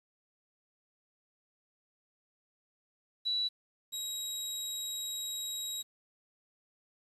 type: tone pair in turn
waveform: sine / 25% pulse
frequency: 3938 / 3830 Hz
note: B7 / A#7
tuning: -6 / +46 cents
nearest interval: unison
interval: 48 cents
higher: first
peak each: -29 / -32 dBFS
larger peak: first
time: 3.25-3.49 / 3.92-5.83 s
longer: second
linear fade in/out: 20 ms
effects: resampled to 32000 Hz + 10-bit